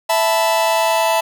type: chord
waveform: 45% pulse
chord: E suspended fourth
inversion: none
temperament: just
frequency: 659.3 / 879 / 988.9 Hz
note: E5 / A5 / B5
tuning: 0 / -2 / +2 cents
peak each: -17 / -18 / -21 dBFS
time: 0.09-1.21 s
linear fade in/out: 10 ms
effects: none